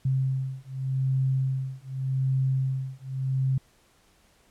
sine beating tone pair, 132.1 / 132.95 Hz, C3 / C3, +17 / +28 cents, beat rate 0.85 Hz, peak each -27 dBFS, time 0.05-3.58 s, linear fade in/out 5 ms, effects pink hiss -62 dBFS RMS until 4.5 s + low-pass 12000 Hz 12 dB/octave

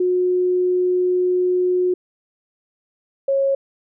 sine tone pair in turn, 362.7 / 547 Hz, F#4 / C#5, -34 / -23 cents, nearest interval perfect fifth, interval 711 cents, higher second, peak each -15 dBFS, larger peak neither, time 0-1.94 / 3.28-3.55 s, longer first, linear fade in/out 5 ms, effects none

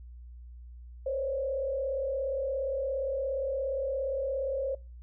sine tone with frequency modulation, 539 Hz, C#5, 49 cents flat, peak -28 dBFS, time 1.06-4.75 s, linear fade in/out 5 ms, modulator 37.2 Hz, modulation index 0.74, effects noise-tail reverb RT60 0.3 s tail -24 dB re dry + added 60 Hz sine -44 dBFS peak until 5.02 s

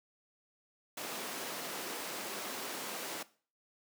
pink high-pass noise, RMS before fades -41 dBFS, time 0.97-3.23 s, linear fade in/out 5 ms, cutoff 280 Hz, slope 12 dB/octave, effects noise-tail reverb RT60 0.4 s tail -18 dB re dry + high-pass 150 Hz 12 dB/octave

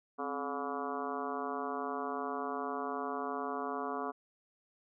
harmonic tone with a mistuned harmonic, 142.7 Hz, D3, 49 cents flat, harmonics 2 / 3 / 4 / 5 / 6 / 7 / 8 / 9 / 10, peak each -42 / -41 / -48 / -41 / -49 / -43 / -41 / -47 / -50 dBFS, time 0.18-4.12 s, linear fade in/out 20 ms, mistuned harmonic 2, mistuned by -120 cents, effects none

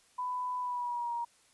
sine tone with pitch glide, 997 to 943.8 Hz, B5 to A#5, +16 to +21 cents, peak -32 dBFS, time 0.18-1.25 s, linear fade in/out 10 ms, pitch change -95 cents, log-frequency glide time 0.59-1.13 s, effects white hiss -65 dBFS RMS until 1.53 s + resampled to 24000 Hz

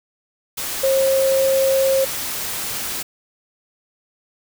sine tone in noise, 536 Hz, C5, 42 cents sharp, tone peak -14 dBFS, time 0.83-2.05 s, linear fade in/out 10 ms, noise white, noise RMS -26 dBFS, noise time 0.57-3.03 s, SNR +9 dB, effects none

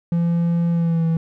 triangle tone with pitch glide, 170 to 163.83 Hz, F3 to E3, -46 to -10 cents, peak -14 dBFS, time 0.12-1.17 s, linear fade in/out 2 ms, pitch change -64 cents, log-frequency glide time 0.71-1.06 s, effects none

